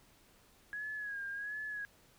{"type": "tone with vibrato", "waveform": "sine", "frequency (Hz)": 1661.2, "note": "G#6", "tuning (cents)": 0, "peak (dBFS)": -38, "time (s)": [0.73, 1.85], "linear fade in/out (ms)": 0, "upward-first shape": "sine", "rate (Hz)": 1.4, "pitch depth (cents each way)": 61, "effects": ["pink hiss -65 dBFS RMS until 2.18 s"]}